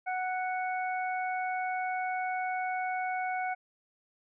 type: harmonic tone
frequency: 740 Hz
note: F#5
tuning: in tune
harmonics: 1 / 2 / 3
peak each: -31 / -38 / -39 dBFS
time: 0.06-3.55 s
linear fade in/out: 20 ms
effects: none